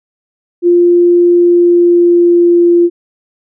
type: tone with pitch glide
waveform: sine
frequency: 349.2 to 345.6 Hz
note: F4 to F4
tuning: 0 to -18 cents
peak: -4 dBFS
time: 0.62-2.9 s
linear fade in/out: 50 ms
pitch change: -18 cents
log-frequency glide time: 1.32-2.7 s
effects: none